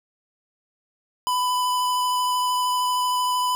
square tone with vibrato, 998 Hz, B5, 18 cents sharp, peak -21 dBFS, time 1.27-3.55 s, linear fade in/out 0 ms, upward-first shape triangle, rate 13 Hz, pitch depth 11 cents each way, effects none

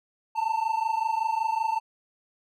triangle tone pair together, 880 / 905.3 Hz, A5 / A5, 0 / +49 cents, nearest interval unison, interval 49 cents, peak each -25 dBFS, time 0.35-1.8 s, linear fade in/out 20 ms, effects none

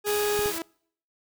40% pulse tone, 415.3 Hz, G#4, in tune, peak -23 dBFS, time 0.04-0.53 s, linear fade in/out 50 ms
white noise, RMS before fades -33 dBFS, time 0.06-0.59 s, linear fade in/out 10 ms
sawtooth tone with exponential growth, 329.6 Hz, E4, in tune, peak -25 dBFS, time 0.24-0.62 s, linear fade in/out 0 ms, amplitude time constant 82 ms
clicks, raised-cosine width 5 ms, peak -25 dBFS, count 2, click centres 0.392 / 0.459 s
effects noise-tail reverb RT60 0.6 s tail -26 dB re dry

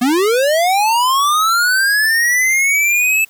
square linear sweep, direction up, 233.1 to 2637 Hz, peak -12 dBFS, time 0.01-3.25 s, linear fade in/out 10 ms, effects white hiss -49 dBFS RMS until 3.29 s

